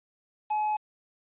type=tone with quantisation; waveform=triangle; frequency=850 Hz; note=G#5; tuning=40 cents sharp; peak=-23 dBFS; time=0.5-0.77 s; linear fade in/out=10 ms; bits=8; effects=resampled to 8000 Hz